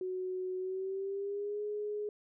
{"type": "tone with pitch glide", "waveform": "sine", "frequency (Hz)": [370, 417.7], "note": ["F#4", "G#4"], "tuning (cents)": [0, 10], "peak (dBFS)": -34, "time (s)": [0.01, 2.09], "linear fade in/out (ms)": 2, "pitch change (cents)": 210, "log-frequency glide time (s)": [0.58, 1.62], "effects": []}